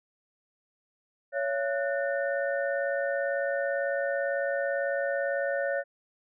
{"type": "tone cluster", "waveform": "sine", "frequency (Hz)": [558, 676, 1478, 1800], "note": ["C#5", "E5", "F#6", "A6"], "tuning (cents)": [11, 43, -2, 39], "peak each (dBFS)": [-28, -34, -35, -36], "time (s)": [1.32, 5.84], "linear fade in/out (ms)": 50, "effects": []}